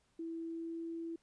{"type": "tone with pitch glide", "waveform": "sine", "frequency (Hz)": [329.6, 331.7], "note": ["E4", "E4"], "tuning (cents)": [0, 11], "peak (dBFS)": -39, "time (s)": [0.19, 1.16], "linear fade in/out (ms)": 5, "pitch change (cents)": 11, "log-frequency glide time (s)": [0.43, 0.82], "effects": ["pink hiss -75 dBFS RMS until 1.22 s", "resampled to 22050 Hz"]}